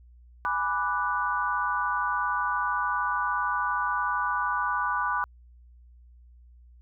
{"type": "chord", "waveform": "sine", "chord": "G# half-diminished seventh", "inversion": "none", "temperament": "equal", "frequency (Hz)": [830.6, 987.8, 1174.7, 1480], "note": ["G#5", "B5", "D6", "F#6"], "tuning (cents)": [0, 0, 0, 0], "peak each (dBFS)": [-35, -29, -29, -30], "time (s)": [0.45, 5.24], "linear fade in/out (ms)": 0, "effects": ["added 60 Hz sine -50 dBFS peak until 6.81 s"]}